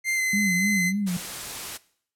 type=tone with pitch glide; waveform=45% pulse; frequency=2093 to 2050 Hz; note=C7 to C7; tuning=0 to -36 cents; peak=-22 dBFS; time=0.04-0.93 s; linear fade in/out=50 ms; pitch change=-36 cents; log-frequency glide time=0.15-0.21 s
type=tone with vibrato; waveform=sine; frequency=191.4 Hz; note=G3; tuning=41 cents flat; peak=-23 dBFS; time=0.33-1.17 s; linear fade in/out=5 ms; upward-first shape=sine; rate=3.4 Hz; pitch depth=140 cents each way
type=noise; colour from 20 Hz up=white; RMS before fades=-34 dBFS; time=1.06-1.78 s; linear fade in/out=20 ms
effects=noise-tail reverb RT60 0.6 s tail -20 dB re dry + low-pass 12000 Hz 12 dB/octave